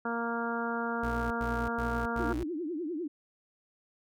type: harmonic tone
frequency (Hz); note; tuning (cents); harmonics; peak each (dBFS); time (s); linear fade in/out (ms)
233.1; A#3; 0; 1 / 2 / 3 / 4 / 5 / 6 / 7; -35 / -37 / -39 / -38 / -41 / -36 / -46; 0.05-2.33; 5
type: tone bursts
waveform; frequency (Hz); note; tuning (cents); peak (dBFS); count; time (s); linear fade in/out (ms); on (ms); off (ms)
35% pulse; 60.6; B1; -32; -33; 4; 1.03-2.438; 5; 280; 96
type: tone with vibrato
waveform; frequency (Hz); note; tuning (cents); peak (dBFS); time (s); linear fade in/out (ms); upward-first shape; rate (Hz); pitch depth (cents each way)
sine; 324.8; E4; -26; -32; 2.19-3.08; 10; triangle; 10; 240
effects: none